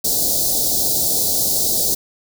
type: band-stop noise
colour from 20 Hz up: white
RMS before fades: -18 dBFS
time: 0.04-1.95 s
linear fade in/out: 10 ms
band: 750 to 4000 Hz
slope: 48 dB/octave
effects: none